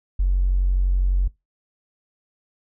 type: tone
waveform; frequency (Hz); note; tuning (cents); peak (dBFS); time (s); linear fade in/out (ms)
triangle; 45.97; F#1; -10; -12; 0.19-1.28; 10
effects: noise-tail reverb RT60 0.2 s tail -25 dB re dry + tanh soft clip ceiling -14 dBFS